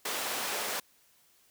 pink high-pass noise, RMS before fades -34 dBFS, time 0.05-0.8 s, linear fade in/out 5 ms, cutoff 490 Hz, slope 12 dB/octave, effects white hiss -65 dBFS RMS until 1.5 s

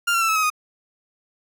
30% pulse tone with pitch steps, 1396.9 / 1364.2 / 1332.3 / 1301.1 / 1270.6 / 1240.9 Hz, F6 / F6 / E6 / E6 / D#6 / D#6, 0 / -41 / +18 / -23 / +36 / -5 cents, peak -15 dBFS, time 0.07-0.502 s, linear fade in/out 10 ms, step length 72 ms, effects none

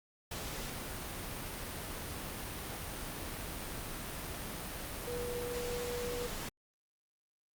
sine tone in noise, 485.5 Hz, B4, 30 cents flat, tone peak -37 dBFS, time 5.07-6.27 s, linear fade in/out 5 ms, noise pink, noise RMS -41 dBFS, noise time 0.31-6.49 s, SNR +1 dB, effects Opus 48 kbps

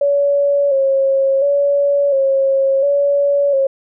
sine tone with vibrato, 554.4 Hz, C#5, in tune, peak -11 dBFS, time 0.01-3.67 s, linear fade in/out 5 ms, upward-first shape square, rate 0.71 Hz, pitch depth 40 cents each way, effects none

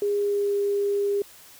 sine tone with pitch glide, 408.6 to 404.1 Hz, G#4 to G#4, -28 to -47 cents, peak -21 dBFS, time 0.02-1.22 s, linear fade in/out 2 ms, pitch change -19 cents, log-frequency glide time 0.14-0.56 s, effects white hiss -49 dBFS RMS until 1.59 s

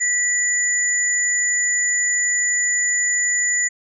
sine tone pair together, 1958 / 6983 Hz, B6 / A8, -15 / -14 cents, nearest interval octave + minor seventh, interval 2201 cents, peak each -20 / -19 dBFS, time 0-3.69 s, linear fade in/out 20 ms, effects none

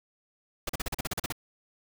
pink noise bursts, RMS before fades -31 dBFS, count 11, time 0.67-1.324 s, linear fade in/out 5 ms, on 24 ms, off 39 ms, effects none

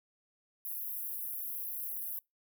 pink high-pass noise, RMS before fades -39 dBFS, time 0.65-2.19 s, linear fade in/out 0 ms, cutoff 11000 Hz, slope 96 dB/octave, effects noise-tail reverb RT60 0.2 s tail -26 dB re dry

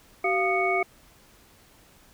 sine tone cluster, 380.6 / 695 / 1230 / 2222 Hz, F#4 / F5 / D#6 / C#7, +49 / -9 / -20 / +4 cents, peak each -27 / -26 / -31 / -26 dBFS, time 0.24-0.83 s, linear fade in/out 5 ms, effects pink hiss -56 dBFS RMS until 2.13 s

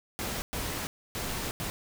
pink noise bursts at uneven times, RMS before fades -34 dBFS, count 4, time 0.19-0.42 / 0.53-0.87 / 1.15-1.51 / 1.6-1.7 s, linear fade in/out 0 ms, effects none

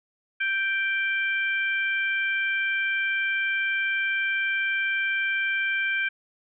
harmonic tone, 784 Hz, G5, in tune, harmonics 2 / 3 / 4, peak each -25 / -27 / -37 dBFS, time 0.4-6.09 s, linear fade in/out 10 ms, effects none

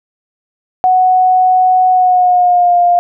sine tone with pitch glide, 740 to 703.3 Hz, F#5 to F5, 0 to +12 cents, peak -6 dBFS, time 0.84-2.99 s, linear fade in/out 0 ms, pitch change -88 cents, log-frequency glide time 1.9-2.77 s, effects none

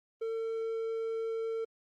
triangle tone, 450.9 Hz, A4, 42 cents sharp, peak -30 dBFS, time 0.21-1.65 s, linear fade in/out 10 ms, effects Opus 24 kbps

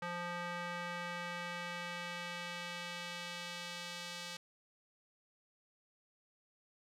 square tone with band-pass filter sweep, 174.61 Hz, F3, in tune, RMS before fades -43 dBFS, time 0.02-4.37 s, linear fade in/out 5 ms, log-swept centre 1400 to 4200 Hz, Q 1, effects none

